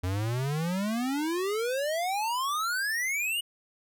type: exponential sweep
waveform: square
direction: up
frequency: 88.3 to 2951 Hz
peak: -28 dBFS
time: 0.03-3.41 s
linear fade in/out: 10 ms
effects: none